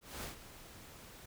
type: noise with ADSR envelope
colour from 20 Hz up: pink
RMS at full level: -42 dBFS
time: 0.01-1.26 s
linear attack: 220 ms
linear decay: 120 ms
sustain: -12 dB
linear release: 8 ms
effects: none